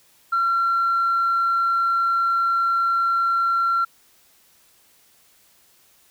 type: tone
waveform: sine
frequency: 1365 Hz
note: F6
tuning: 40 cents flat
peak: -16 dBFS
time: 0.32-3.85 s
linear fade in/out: 10 ms
effects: tanh soft clip ceiling -14 dBFS + white hiss -57 dBFS RMS until 6.1 s